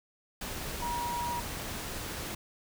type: tone in noise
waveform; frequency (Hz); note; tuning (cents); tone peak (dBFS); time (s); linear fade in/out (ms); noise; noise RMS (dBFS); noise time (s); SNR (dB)
sine; 957; A#5; +45; -32; 0.82-1.4; 5; pink; -38; 0.41-2.35; +3
effects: none